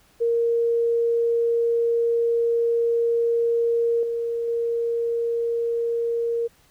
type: tone with level steps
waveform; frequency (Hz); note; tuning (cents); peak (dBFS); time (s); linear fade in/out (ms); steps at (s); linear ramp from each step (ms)
sine; 466.2; A#4; 0; -18 / -23 / -21; 0.2-6.48; 20; 4.03 / 4.48; 2
effects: pink hiss -58 dBFS RMS until 6.7 s